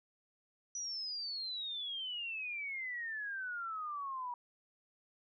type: exponential sweep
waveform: sine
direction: down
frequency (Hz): 5920 to 959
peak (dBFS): -38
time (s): 0.75-4.34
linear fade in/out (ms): 2
effects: none